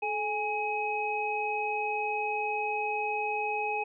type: tone cluster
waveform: sine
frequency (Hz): 430.1 / 827 / 2539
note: A4 / G#5 / D#7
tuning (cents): -39 / -8 / +34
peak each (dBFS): -35 / -31 / -33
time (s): 0.02-3.84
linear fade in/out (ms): 10
effects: none